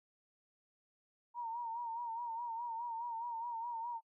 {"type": "tone with vibrato", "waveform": "sine", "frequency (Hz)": 932.3, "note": "A#5", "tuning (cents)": 0, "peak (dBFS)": -38, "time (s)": [1.34, 4.01], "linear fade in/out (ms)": 50, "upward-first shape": "sine", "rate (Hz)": 4.8, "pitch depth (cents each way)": 62, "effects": ["noise-tail reverb RT60 0.1 s tail -25 dB re dry"]}